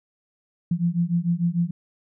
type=beating tone pair; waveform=sine; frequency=168.5 / 175.2 Hz; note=E3 / F3; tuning=+38 / +6 cents; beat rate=6.7 Hz; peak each=-23 dBFS; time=0.71-1.71 s; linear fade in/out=5 ms; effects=none